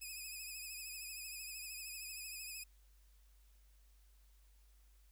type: tone with vibrato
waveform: 10% pulse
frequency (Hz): 2519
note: D#7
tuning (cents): +21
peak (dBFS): -37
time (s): 0.01-2.64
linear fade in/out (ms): 10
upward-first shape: sine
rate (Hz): 13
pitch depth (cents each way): 57
effects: added 50 Hz sine -63 dBFS peak until 5.11 s + white hiss -75 dBFS RMS until 5.11 s